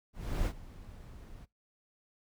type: noise with ADSR envelope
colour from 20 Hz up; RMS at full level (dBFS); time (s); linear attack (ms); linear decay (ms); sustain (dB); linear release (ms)
brown; -29; 0.13-1.46; 330; 65; -20; 23
effects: noise-tail reverb RT60 0.2 s tail -23 dB re dry